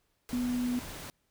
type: tone in noise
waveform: sine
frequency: 246.4 Hz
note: B3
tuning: 4 cents flat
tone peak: -28 dBFS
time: 0.33-0.79 s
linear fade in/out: 0 ms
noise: pink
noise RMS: -43 dBFS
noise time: 0.29-1.1 s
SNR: +12 dB
effects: pink hiss -75 dBFS RMS until 1.3 s